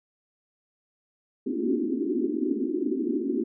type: band-pass noise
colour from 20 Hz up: pink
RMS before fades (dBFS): -27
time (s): 1.46-3.44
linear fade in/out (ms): 10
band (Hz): 230 to 390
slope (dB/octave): 96
effects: none